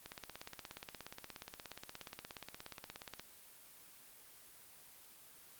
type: click train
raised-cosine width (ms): 0.2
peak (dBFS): -28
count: 54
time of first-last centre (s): 0.06-3.196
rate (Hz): 16.9
effects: white hiss -59 dBFS RMS until 5.59 s + Opus 24 kbps